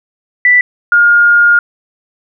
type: tone pair in turn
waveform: sine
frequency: 1975.5 / 1419.3 Hz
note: B6 / F6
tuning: 0 / +28 cents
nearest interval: tritone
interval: 572 cents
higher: first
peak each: -4 dBFS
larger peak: neither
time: 0.45-0.61 / 0.92-1.59 s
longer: second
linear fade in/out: 2 ms
effects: none